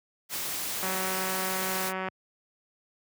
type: noise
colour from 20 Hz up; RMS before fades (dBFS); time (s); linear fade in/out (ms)
white; -33; 0.29-1.93; 50
type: click train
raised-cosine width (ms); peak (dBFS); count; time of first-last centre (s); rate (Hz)
0.5; -18; 237; 0.83-2.085; 188
effects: high-pass 100 Hz 12 dB/octave